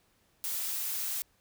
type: noise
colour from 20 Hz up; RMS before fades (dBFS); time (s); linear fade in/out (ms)
blue; -34; 0.44-1.22; 0
effects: pink hiss -69 dBFS RMS until 1.4 s